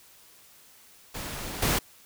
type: noise with level steps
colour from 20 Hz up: pink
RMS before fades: -36 / -25 dBFS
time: 1.14-1.79 s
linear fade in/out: 10 ms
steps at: 1.62 s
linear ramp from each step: 5 ms
effects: white hiss -55 dBFS RMS until 2.05 s